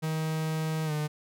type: tone with pitch glide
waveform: 45% pulse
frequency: 158 to 151.13 Hz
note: D#3 to D3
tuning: +27 to +50 cents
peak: -28 dBFS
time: 0.02-1.08 s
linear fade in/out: 20 ms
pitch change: -77 cents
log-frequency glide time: 0.85-0.92 s
effects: none